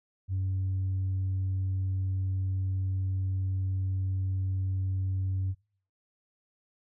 sine tone, 94.8 Hz, F#2, 43 cents sharp, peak -25 dBFS, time 0.28-5.55 s, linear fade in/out 50 ms, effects noise-tail reverb RT60 0.5 s tail -26 dB re dry + tanh soft clip ceiling -25 dBFS

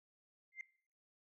sine tone with exponential growth, 2093 Hz, C7, in tune, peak -38 dBFS, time 0.52-0.61 s, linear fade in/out 2 ms, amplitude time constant 19 ms, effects noise-tail reverb RT60 0.5 s tail -19 dB re dry + tanh soft clip ceiling -37 dBFS

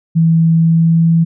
sine tone with pitch glide, 163.9 to 165.52 Hz, E3 to E3, -10 to +7 cents, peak -7 dBFS, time 0.15-1.25 s, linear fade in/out 20 ms, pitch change +17 cents, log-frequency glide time 0.53-1.1 s, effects none

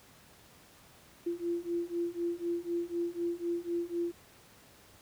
sine beating tone pair, 341.4 / 345.4 Hz, F4 / F4, -39 / -19 cents, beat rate 4 Hz, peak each -35 / -34 dBFS, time 1.26-4.12 s, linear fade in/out 10 ms, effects pink hiss -58 dBFS RMS until 5.01 s + high-pass 60 Hz 12 dB/octave

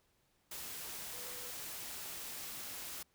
sine tone in noise, 493.9 Hz, B4, in tune, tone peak -55 dBFS, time 1.13-1.51 s, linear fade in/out 5 ms, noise white, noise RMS -45 dBFS, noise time 0.51-3.03 s, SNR -13 dB, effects pink hiss -75 dBFS RMS until 3.14 s

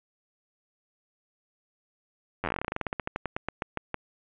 slowing click train, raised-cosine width 0.5 ms, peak -14 dBFS, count 27, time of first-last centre 2.44-3.943 s, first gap 10 ms, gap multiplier 1.12, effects resampled to 8000 Hz + 9-bit

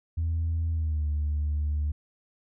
sine tone with pitch glide, 82.1 to 74.42 Hz, E2 to D2, -6 to +24 cents, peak -23 dBFS, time 0.17-1.92 s, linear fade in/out 10 ms, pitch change -170 cents, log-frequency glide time 0.71-1.06 s, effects tanh soft clip ceiling -22 dBFS

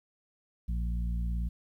harmonic tone, 58.27 Hz, A#1, in tune, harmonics 1 / 2 / 3 / 4, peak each -29 / -43 / -39 / -50 dBFS, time 0.68-1.49 s, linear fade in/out 10 ms, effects 11-bit

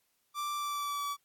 45% pulse tone with pitch glide, 1174.7 to 1146.5 Hz, D6 to D6, 0 to -42 cents, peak -33 dBFS, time 0.34-1.17 s, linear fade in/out 50 ms, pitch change -42 cents, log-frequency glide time 0.55-1.05 s, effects white hiss -75 dBFS RMS until 1.24 s + AAC 64 kbps

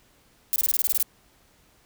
violet noise bursts, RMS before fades -22 dBFS, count 10, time 0.53-1.027 s, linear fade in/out 0 ms, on 29 ms, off 23 ms, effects pink hiss -60 dBFS RMS until 1.85 s

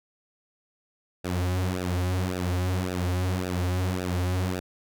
sawtooth tone with flanger, 90.9 Hz, F#2, 30 cents flat, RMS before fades -27 dBFS, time 1.24-4.6 s, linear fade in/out 10 ms, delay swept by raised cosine 0.93 to 6.73 ms, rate 1.8 Hz, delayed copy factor -0.95, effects none

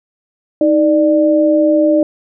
sine tone pair together, 313.7 / 593 Hz, D#4 / D5, +14 / +17 cents, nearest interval major seventh, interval 1103 cents, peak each -11 dBFS, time 0.61-2.03 s, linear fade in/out 2 ms, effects none

